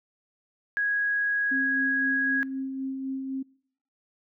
sine tone, 1656 Hz, G#6, 5 cents flat, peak -23 dBFS, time 0.77-2.43 s, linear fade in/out 0 ms
sine tone with tremolo, 266.6 Hz, C4, 33 cents sharp, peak -28 dBFS, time 1.51-3.43 s, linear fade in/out 10 ms, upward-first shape sine, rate 3.9 Hz, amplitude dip 35%
effects noise-tail reverb RT60 0.6 s tail -24 dB re dry

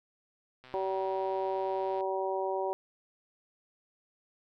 click train, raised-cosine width 0.3 ms, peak -36 dBFS, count 176, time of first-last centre 0.64-2.007 s, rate 128 Hz
harmonic tone, 191 Hz, G3, 45 cents flat, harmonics 2 / 3 / 4 / 5, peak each -33 / -35 / -36 / -37 dBFS, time 0.74-2.73 s, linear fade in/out 0 ms
effects none

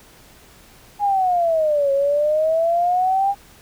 sine exponential two-way sweep, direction down then up, 833 to 547 to 807 Hz, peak -15 dBFS, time 0.99-3.35 s, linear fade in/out 50 ms, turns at 1.92 s, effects pink hiss -48 dBFS RMS until 3.61 s

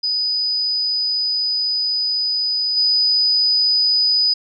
sine tone with level steps, 4978 Hz, D#8, in tune, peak -17 / -13 dBFS, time 0.03-4.34 s, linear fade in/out 10 ms, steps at 2.76 s, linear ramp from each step 20 ms, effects none

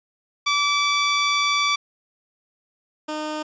15% pulse tone pair in turn, 1156 / 306.2 Hz, D6 / D#4, -28 / -28 cents, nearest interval octave + major seventh, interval 2300 cents, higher first, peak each -12 / -20 dBFS, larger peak first, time 0.46-1.76 / 3.08-3.43 s, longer first, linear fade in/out 10 ms, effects resampled to 16000 Hz

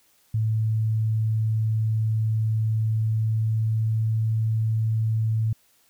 sine tone with pitch glide, 110 to 110.89 Hz, A2 to A2, 0 to +14 cents, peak -20 dBFS, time 0.34-5.53 s, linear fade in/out 5 ms, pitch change +14 cents, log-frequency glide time 2.62-4.25 s, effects white hiss -62 dBFS RMS until 5.89 s

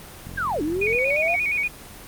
click train, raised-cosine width 5 ms, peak -26 dBFS, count 31, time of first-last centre 0.27-0.949 s, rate 44.2 Hz
sine linear two-way sweep, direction down then up, 1661.2 to 285 to 711 Hz, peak -22 dBFS, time 0.37-1.36 s, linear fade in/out 10 ms, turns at 0.62 s
sine tone with vibrato, 2349 Hz, D7, in tune, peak -20 dBFS, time 0.81-1.68 s, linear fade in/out 10 ms, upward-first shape square, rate 8.5 Hz, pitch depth 77 cents each way
effects pink hiss -41 dBFS RMS until 2.07 s + Opus 24 kbps

